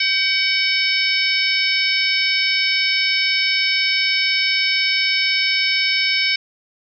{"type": "harmonic tone with a mistuned harmonic", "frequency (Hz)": 754, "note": "F#5", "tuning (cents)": 32, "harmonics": [2, 3, 4, 5, 6, 7], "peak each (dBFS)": [-28, -19, -25, -25, -27, -21], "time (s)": [0, 6.36], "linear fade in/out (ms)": 5, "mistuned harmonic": 2, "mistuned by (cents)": 59, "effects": []}